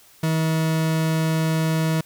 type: tone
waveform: 40% pulse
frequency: 160 Hz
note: D#3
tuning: 49 cents sharp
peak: -18 dBFS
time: 0.23-2.01 s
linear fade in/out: 5 ms
effects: white hiss -52 dBFS RMS until 2.05 s